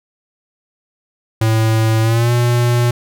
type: tone with pitch glide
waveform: square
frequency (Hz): 111.2 to 120.57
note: A2 to B2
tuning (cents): +19 to -41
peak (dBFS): -12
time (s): 1.41-2.91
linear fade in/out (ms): 5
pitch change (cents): +140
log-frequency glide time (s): 2.02-2.32
effects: none